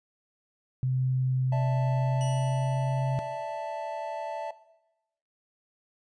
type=tone with pitch glide; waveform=sine; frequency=129.3 to 132.4 Hz; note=C3 to C3; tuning=-20 to +21 cents; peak=-24 dBFS; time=0.83-3.19 s; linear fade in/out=0 ms; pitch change=+41 cents; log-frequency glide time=1.82-2.94 s
type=chord; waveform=triangle; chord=D suspended second; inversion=none; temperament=equal; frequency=587.3 / 659.3 / 880 Hz; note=D5 / E5 / A5; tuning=0 / 0 / 0 cents; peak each=-36 / -32 / -33 dBFS; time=1.52-4.51 s; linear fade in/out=5 ms
type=tone with exponential decay; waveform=15% pulse; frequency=2925 Hz; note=F#7; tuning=21 cents flat; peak=-32 dBFS; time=2.21-3.92 s; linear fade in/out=0 ms; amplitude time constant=370 ms
effects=noise-tail reverb RT60 0.9 s tail -17 dB re dry + resampled to 22050 Hz